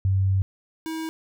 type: tone pair in turn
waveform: sine / square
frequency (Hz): 96 / 321.1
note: G2 / E4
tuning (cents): -36 / -45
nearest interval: octave + major sixth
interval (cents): 2091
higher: second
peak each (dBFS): -18 / -29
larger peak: first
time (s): 0.05-0.42 / 0.86-1.09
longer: first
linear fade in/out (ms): 0
effects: none